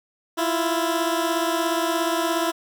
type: beating tone pair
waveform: 15% pulse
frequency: 330 / 347 Hz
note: E4 / F4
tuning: +2 / -11 cents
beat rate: 17 Hz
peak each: -16 / -20 dBFS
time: 0.37-2.52 s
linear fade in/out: 20 ms
effects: none